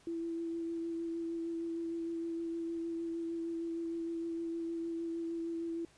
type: tone with vibrato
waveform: sine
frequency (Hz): 333.3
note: E4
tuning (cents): +19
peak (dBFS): -35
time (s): 0.07-5.85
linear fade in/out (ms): 2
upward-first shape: sine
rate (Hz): 6.5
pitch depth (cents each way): 14
effects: pink hiss -64 dBFS RMS until 5.97 s + resampled to 22050 Hz